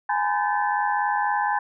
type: tone cluster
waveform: sine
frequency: 831 / 915 / 1012 / 1539 / 1742 Hz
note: G#5 / A#5 / B5 / G6 / A6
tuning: +1 / -32 / +42 / -32 / -18 cents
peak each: -23 / -31 / -27 / -31 / -30 dBFS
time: 0.09-1.59 s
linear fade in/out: 5 ms
effects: none